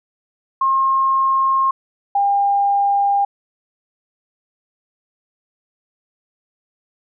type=tone pair in turn; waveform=sine; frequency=1071 / 802.3 Hz; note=C6 / G5; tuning=+40 / +40 cents; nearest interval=perfect fourth; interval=500 cents; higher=first; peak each=-13 dBFS; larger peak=neither; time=0.61-1.71 / 2.15-3.25 s; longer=neither; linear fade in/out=5 ms; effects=none